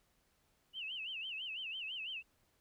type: tone with vibrato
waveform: sine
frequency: 2833 Hz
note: F7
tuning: 24 cents sharp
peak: -40 dBFS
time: 0.73-2.23 s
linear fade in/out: 50 ms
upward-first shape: sine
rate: 6 Hz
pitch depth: 180 cents each way
effects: pink hiss -75 dBFS RMS until 2.6 s